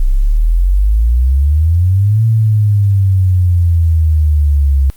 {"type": "exponential two-way sweep", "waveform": "sine", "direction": "up then down", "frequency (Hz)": [30.87, 113.5, 67], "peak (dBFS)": -7, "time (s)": [0, 4.9], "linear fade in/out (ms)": 0, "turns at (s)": 2.25, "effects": ["white hiss -47 dBFS RMS until 4.96 s", "Opus 48 kbps"]}